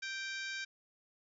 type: harmonic tone with a mistuned harmonic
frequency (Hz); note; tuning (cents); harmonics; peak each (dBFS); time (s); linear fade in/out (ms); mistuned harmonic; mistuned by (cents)
784; G5; 0; 2 / 3 / 4 / 5 / 6 / 7 / 8 / 9; -41 / -44 / -51 / -48 / -50 / -51 / -54 / -58; 0.02-0.65; 10; 5; -57
effects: none